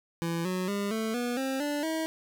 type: tone with pitch steps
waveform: 25% pulse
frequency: 167.7 / 183.94 / 201.7 / 221.3 / 242.7 / 266.2 / 292 / 320.3 Hz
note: E3 / F#3 / G3 / A3 / B3 / C4 / D4 / E4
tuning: +30 / -10 / +50 / +10 / -30 / +30 / -10 / -50 cents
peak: -25 dBFS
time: 0.22-2.06 s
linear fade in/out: 0 ms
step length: 230 ms
effects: none